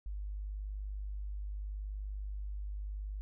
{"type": "tone", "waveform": "sine", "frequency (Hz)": 50.4, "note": "G1", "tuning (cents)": 49, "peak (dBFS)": -37, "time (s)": [0.06, 3.21], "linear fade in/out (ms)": 0, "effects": []}